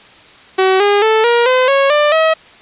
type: tone with pitch steps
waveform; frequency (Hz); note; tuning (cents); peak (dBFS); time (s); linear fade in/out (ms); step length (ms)
sawtooth; 378.3 / 407.8 / 439.6 / 473.9 / 510.8 / 550.7 / 593.6 / 639.9; F#4 / G#4 / A4 / A#4 / C5 / C#5 / D5 / D#5; +38 / -32 / -2 / +28 / -42 / -11 / +18 / +48; -5; 0.58-2.34; 10; 220
effects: white hiss -41 dBFS RMS until 2.61 s + resampled to 8000 Hz